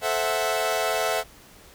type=chord; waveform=sawtooth; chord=F# half-diminished seventh; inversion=first; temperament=equal with one note detuned; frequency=440 / 523.3 / 657.4 / 740 Hz; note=A4 / C5 / E5 / F#5; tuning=0 / 0 / -5 / 0 cents; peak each=-26 / -27 / -22 / -25 dBFS; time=0.01-1.24 s; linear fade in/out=50 ms; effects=pink hiss -50 dBFS RMS until 1.74 s